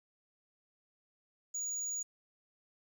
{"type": "tone", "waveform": "sine", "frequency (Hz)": 6830, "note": "G#8", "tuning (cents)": 48, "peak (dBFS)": -33, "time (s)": [1.54, 2.03], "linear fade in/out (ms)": 10, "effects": ["tanh soft clip ceiling -33 dBFS", "11-bit"]}